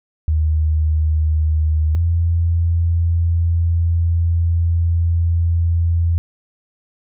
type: tone pair in turn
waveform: sine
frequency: 77.9 / 84.36 Hz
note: D#2 / E2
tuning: +3 / +41 cents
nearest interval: minor second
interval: 138 cents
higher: second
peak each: -13 dBFS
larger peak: neither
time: 0.28-1.95 / 1.95-6.18 s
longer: second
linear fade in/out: 0 ms
effects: none